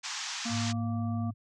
white band-pass noise, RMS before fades -37 dBFS, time 0.03-0.73 s, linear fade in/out 20 ms, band 820 to 7000 Hz, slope 48 dB/octave
harmonic tone, 233.1 Hz, A#3, in tune, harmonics 1 / 3 / 5, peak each -32 / -42 / -46 dBFS, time 0.45-1.31 s, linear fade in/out 10 ms
sine tone with pitch glide, 107.1 to 105.63 Hz, A2 to G#2, -46 to +30 cents, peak -31 dBFS, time 0.49-1.34 s, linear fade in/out 50 ms, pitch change -24 cents, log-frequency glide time 0.83-1.02 s
effects none

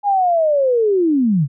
sine linear sweep, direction down, 830.6 to 126.5 Hz, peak -12 dBFS, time 0.03-1.48 s, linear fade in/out 50 ms, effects none

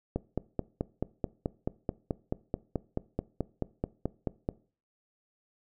click train, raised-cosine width 2 ms, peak -16 dBFS, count 21, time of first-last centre 0.16-4.489 s, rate 4.62 Hz, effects noise-tail reverb RT60 0.4 s tail -20 dB re dry

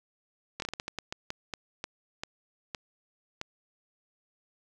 slowing click train, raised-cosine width 0.2 ms, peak -17 dBFS, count 15, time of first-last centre 0.6-3.414 s, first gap 22 ms, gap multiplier 1.3, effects none

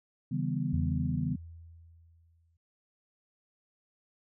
sine chord, C# half-diminished seventh, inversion none, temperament equal with one note detuned, 138.59 / 161.42 / 196 / 246.9 Hz, C#3 / E3 / G3 / B3, 0 / -36 / 0 / 0 cents, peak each -33 / -33 / -37 / -35 dBFS, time 0.31-1.36 s, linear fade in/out 10 ms
sine tone with exponential decay, 83.1 Hz, E2, 15 cents sharp, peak -28 dBFS, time 0.73-2.57 s, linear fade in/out 5 ms, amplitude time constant 400 ms
effects none

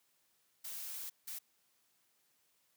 blue noise bursts at uneven times, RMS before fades -44 dBFS, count 2, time 0.64-1.1 / 1.27-1.39 s, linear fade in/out 10 ms, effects white hiss -75 dBFS RMS until 2.76 s + high-pass 100 Hz 12 dB/octave

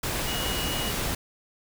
sine tone in noise, 2900 Hz, F#7, 35 cents flat, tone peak -33 dBFS, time 0.27-0.91 s, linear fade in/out 5 ms, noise pink, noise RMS -29 dBFS, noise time 0.03-1.15 s, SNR -7 dB, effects none

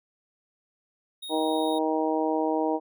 square tone, 3734 Hz, A#7, 2 cents sharp, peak -36 dBFS, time 1.22-1.79 s, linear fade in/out 10 ms
harmonic tone, 157.5 Hz, D#3, 21 cents sharp, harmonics 2 / 3 / 4 / 5 / 6, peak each -27 / -29 / -30 / -31 / -32 dBFS, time 1.29-2.8 s, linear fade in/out 50 ms
effects none

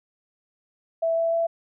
sine tone with pitch steps, 659.3 / 663.5 / 667.7 Hz, E5 / E5 / E5, 0 / +11 / +22 cents, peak -20 dBFS, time 1.02-1.47 s, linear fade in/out 10 ms, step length 150 ms, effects none

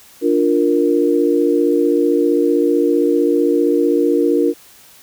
sine chord, Bb major, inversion first, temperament equal, 293.7 / 349.2 / 466.2 Hz, D4 / F4 / Bb4, 0 / 0 / 0 cents, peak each -16 dBFS, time 0.21-4.54 s, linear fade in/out 50 ms, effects white hiss -45 dBFS RMS until 5.02 s

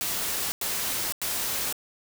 white noise bursts, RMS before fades -29 dBFS, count 3, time 0.01-1.726 s, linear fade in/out 0 ms, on 510 ms, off 93 ms, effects none

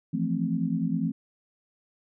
sine chord, F major seventh, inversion third, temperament equal, 164.81 / 174.61 / 220 / 261.6 Hz, E3 / F3 / A3 / C4, 0 / 0 / 0 / 0 cents, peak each -30 dBFS, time 0.13-1.12 s, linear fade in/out 10 ms, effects none

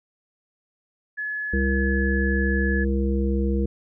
sine tone, 1706 Hz, G#6, 46 cents sharp, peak -26 dBFS, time 1.17-2.85 s, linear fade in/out 20 ms
harmonic tone, 67.1 Hz, C2, 44 cents sharp, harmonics 1 / 3 / 5 / 7, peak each -22 / -25 / -29 / -30 dBFS, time 1.53-3.66 s, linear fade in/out 5 ms
effects none

